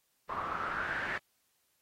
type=noise with low-pass filter sweep; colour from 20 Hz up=white; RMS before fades=-36 dBFS; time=0.29-1.18 s; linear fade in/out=5 ms; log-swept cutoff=1100 to 1800 Hz; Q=5.7; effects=white hiss -75 dBFS RMS until 1.81 s + AAC 48 kbps